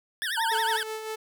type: tone with vibrato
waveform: 25% pulse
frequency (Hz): 1658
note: G#6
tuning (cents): -3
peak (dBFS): -24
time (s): 0.22-0.83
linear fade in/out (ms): 0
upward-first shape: triangle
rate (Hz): 11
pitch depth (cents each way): 250
type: tone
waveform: sine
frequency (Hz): 906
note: A#5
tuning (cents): -50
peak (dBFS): -25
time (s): 0.37-0.77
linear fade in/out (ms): 10
type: tone with tremolo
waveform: sawtooth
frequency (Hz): 437.4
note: A4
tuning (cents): -10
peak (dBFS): -27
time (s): 0.51-1.16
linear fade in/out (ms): 10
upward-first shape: sine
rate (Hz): 5.4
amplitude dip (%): 45
effects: none